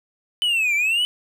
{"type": "linear two-way sweep", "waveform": "triangle", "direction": "down then up", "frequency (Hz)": [3020, 2294, 3020], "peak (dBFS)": -16, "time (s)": [0.42, 1.05], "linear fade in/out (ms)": 0, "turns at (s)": 0.75, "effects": []}